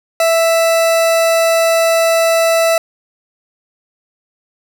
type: tone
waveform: 40% pulse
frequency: 660 Hz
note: E5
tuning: 2 cents sharp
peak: -9 dBFS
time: 0.2-2.78 s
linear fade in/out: 2 ms
effects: none